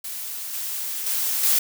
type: noise with level steps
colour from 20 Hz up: blue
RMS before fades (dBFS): -32 / -29 / -24 / -19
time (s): 0.04-1.59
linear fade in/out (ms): 5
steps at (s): 0.53 / 1.06 / 1.43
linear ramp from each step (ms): 5
effects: none